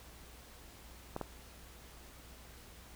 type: clicks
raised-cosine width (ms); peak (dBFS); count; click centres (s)
1; -23; 2; 1.164 / 1.213
effects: added 60 Hz sine -56 dBFS peak until 2.95 s + pink hiss -56 dBFS RMS until 2.95 s